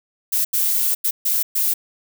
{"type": "noise bursts at uneven times", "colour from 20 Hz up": "violet", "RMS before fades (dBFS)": -19, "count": 5, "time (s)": [[0.32, 0.45], [0.53, 0.95], [1.04, 1.11], [1.25, 1.43], [1.55, 1.74]], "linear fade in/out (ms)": 10, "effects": []}